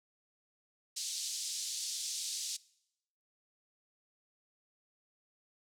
pink band-pass noise, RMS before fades -39 dBFS, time 0.96-2.57 s, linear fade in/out 10 ms, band 4100 to 8800 Hz, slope 24 dB/octave, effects noise-tail reverb RT60 0.8 s tail -22 dB re dry

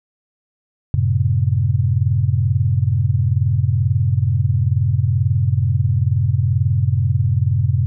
sine chord, F# diminished, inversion none, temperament just, 92.5 / 111 / 133.2 Hz, F#2 / A2 / C3, 0 / +16 / +31 cents, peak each -18 dBFS, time 0.94-7.86 s, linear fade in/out 0 ms, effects none

